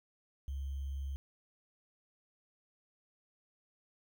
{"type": "tone with sample-and-hold", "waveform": "sine", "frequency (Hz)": 68.7, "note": "C#2", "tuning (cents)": -15, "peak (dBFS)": -36, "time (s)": [0.48, 1.16], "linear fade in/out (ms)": 0, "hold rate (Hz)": 3150, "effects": []}